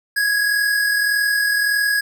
square tone pair together, 1658.3 / 1700 Hz, G#6 / G#6, -3 / +40 cents, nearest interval unison, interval 43 cents, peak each -17 / -27 dBFS, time 0.16-2.01 s, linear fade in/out 10 ms, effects none

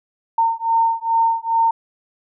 sine beating tone pair, 911 / 913.4 Hz, A#5 / A#5, -40 / -36 cents, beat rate 2.4 Hz, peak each -18 dBFS, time 0.38-1.71 s, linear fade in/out 5 ms, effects none

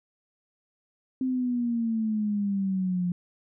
sine exponential sweep, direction down, 261.6 to 175.4 Hz, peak -24 dBFS, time 1.21-3.12 s, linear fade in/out 2 ms, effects none

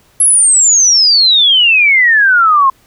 sine exponential sweep, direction down, 11175 to 1047 Hz, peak -5 dBFS, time 0.2-2.7 s, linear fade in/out 5 ms, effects pink hiss -50 dBFS RMS until 2.86 s

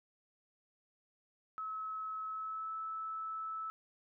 sine tone with pitch glide, 1291 to 1308.3 Hz, E6 to E6, -37 to -13 cents, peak -38 dBFS, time 1.58-3.7 s, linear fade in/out 0 ms, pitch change +24 cents, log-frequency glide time 2.26-2.73 s, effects none

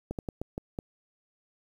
slowing click train, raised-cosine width 2 ms, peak -20 dBFS, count 6, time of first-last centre 0.11-0.789 s, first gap 78 ms, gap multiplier 1.28, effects 9-bit

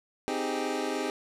25% pulse chord, Ab major seventh, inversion first, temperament equal, 261.6 / 311.1 / 392 / 415.3 Hz, C4 / Eb4 / G4 / Ab4, 0 / 0 / 0 / 0 cents, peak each -31 dBFS, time 0.28-1.1 s, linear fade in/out 0 ms, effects low-pass 9000 Hz 12 dB/octave

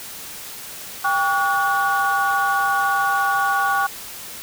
sine tone cluster, 794 / 1131 / 1454 Hz, G5 / C#6 / F#6, +22 / +34 / -31 cents, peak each -20 dBFS, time 1.04-3.87 s, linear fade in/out 10 ms, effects tanh soft clip ceiling -11 dBFS + white hiss -35 dBFS RMS until 4.42 s

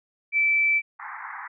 sine tone, 2322 Hz, D7, 20 cents flat, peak -18 dBFS, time 0.32-0.82 s, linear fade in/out 50 ms
pink band-pass noise, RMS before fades -37 dBFS, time 0.99-1.48 s, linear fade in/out 10 ms, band 810 to 2100 Hz, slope 96 dB/octave
effects none

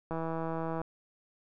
click train, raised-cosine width 1 ms, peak -22 dBFS, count 116, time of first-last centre 0.11-0.816 s, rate 163 Hz, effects none

